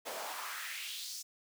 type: noise with high-pass filter sweep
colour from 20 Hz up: pink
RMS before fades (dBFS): -42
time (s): 0.05-1.23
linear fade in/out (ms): 20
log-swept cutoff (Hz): 480 to 6100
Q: 2.6
effects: none